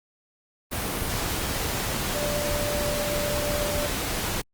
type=tone in noise; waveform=sine; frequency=587.3 Hz; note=D5; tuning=in tune; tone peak=-28 dBFS; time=2.14-3.88 s; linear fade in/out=20 ms; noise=pink; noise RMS=-28 dBFS; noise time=0.71-4.42 s; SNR=-3 dB; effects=Opus 32 kbps